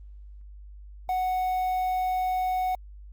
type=tone with quantisation; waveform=triangle; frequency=740 Hz; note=F#5; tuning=in tune; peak=-22 dBFS; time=1.09-2.75 s; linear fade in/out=2 ms; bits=8; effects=added 50 Hz sine -42 dBFS peak until 3.12 s + Opus 24 kbps